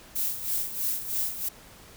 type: noise with tremolo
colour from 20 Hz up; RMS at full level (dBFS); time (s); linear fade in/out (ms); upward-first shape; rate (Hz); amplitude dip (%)
violet; -27; 0.15-1.49; 10; sine; 3.1; 70
effects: pink hiss -50 dBFS RMS until 1.96 s